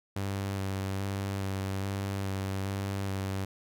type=tone with vibrato; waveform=sawtooth; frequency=97.5 Hz; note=G2; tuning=9 cents flat; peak=-27 dBFS; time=0.16-3.45 s; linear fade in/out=5 ms; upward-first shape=square; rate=1.2 Hz; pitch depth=15 cents each way; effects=none